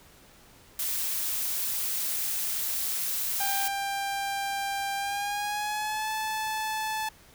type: noise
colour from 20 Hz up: blue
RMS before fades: -30 dBFS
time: 0.79-3.68 s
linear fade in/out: 2 ms
type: tone with pitch glide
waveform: sawtooth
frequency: 793 to 869.8 Hz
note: G5 to A5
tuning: +20 to -20 cents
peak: -25 dBFS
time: 3.4-7.09 s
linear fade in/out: 5 ms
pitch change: +160 cents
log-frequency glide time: 4.96-6.11 s
effects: pink hiss -55 dBFS RMS until 7.34 s